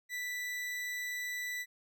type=tone; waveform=40% pulse; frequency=1975.5 Hz; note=B6; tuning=in tune; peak=-35 dBFS; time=0.09-1.66 s; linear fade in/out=50 ms; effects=none